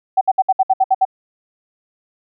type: tone bursts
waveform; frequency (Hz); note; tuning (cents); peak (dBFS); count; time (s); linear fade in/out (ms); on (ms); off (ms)
sine; 762; G5; -49; -9; 9; 0.17-1.052; 10; 42; 63
effects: none